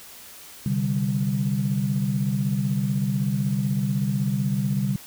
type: chord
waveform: sine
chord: C suspended second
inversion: none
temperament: equal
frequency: 130.81 / 146.83 / 196 Hz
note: C3 / D3 / G3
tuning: 0 / 0 / 0 cents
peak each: -25 / -26 / -24 dBFS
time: 0.66-4.96 s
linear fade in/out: 2 ms
effects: tanh soft clip ceiling -12 dBFS + white hiss -44 dBFS RMS until 5.06 s